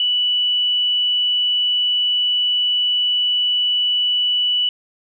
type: tone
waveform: sine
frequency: 2960 Hz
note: F#7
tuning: in tune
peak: -15 dBFS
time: 0-4.69 s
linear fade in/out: 2 ms
effects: none